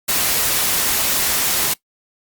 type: noise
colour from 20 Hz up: white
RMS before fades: -18 dBFS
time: 0.08-1.74 s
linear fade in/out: 10 ms
effects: noise-tail reverb RT60 0.1 s tail -19 dB re dry + Opus 48 kbps